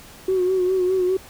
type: tone with vibrato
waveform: sine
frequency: 370 Hz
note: F#4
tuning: in tune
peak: -16 dBFS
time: 0.28-1.17 s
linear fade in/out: 5 ms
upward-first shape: sine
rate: 4.9 Hz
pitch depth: 47 cents each way
effects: tanh soft clip ceiling -12 dBFS + pink hiss -44 dBFS RMS until 1.29 s